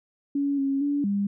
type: tone with pitch steps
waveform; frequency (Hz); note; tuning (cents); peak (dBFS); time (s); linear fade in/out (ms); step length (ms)
sine; 282 / 274 / 286.6 / 201; C#4 / C#4 / D4 / G3; +30 / -20 / -42 / +44; -22; 0.35-1.27; 5; 230
effects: none